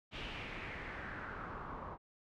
pink noise with low-pass filter sweep, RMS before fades -45 dBFS, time 0.11-1.98 s, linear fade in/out 50 ms, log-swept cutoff 3100 to 1000 Hz, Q 3.2, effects none

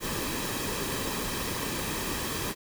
pink noise with comb filter, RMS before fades -32 dBFS, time 0-2.55 s, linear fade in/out 50 ms, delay 1.4 ms, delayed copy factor -0.5, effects none

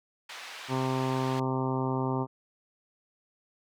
white band-pass noise, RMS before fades -43 dBFS, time 0.29-1.4 s, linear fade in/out 5 ms, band 790 to 3200 Hz, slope 12 dB/octave
harmonic tone, 130.81 Hz, C3, in tune, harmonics 1 / 2 / 3 / 4 / 5 / 6 / 7 / 8 / 9, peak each -31 / -32 / -34 / -40 / -41 / -40 / -36 / -40 / -42 dBFS, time 0.68-2.27 s, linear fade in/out 50 ms
effects none

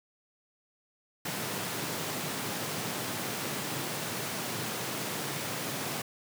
pink high-pass noise, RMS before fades -35 dBFS, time 1.25-6.02 s, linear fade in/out 5 ms, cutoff 110 Hz, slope 48 dB/octave, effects none

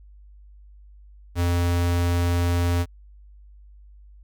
square tone, 87 Hz, F2, 6 cents flat, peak -20 dBFS, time 1.35-2.86 s, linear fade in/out 50 ms, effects added 50 Hz sine -45 dBFS peak until 4.23 s

